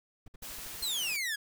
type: noise bursts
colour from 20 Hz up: brown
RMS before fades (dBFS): -47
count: 8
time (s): 0.26-0.834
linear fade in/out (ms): 5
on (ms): 21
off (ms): 58
type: noise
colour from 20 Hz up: white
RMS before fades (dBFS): -43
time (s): 0.42-1.17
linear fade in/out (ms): 10
type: exponential sweep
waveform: sawtooth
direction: down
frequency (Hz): 4277 to 1631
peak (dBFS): -28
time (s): 0.82-1.36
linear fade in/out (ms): 10
effects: none